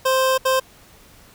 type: tone bursts at uneven times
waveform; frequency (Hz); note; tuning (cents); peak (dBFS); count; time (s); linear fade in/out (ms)
25% pulse; 523.3; C5; 0; -12; 2; 0.05-0.38 / 0.45-0.6; 10
effects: pink hiss -49 dBFS RMS until 1.34 s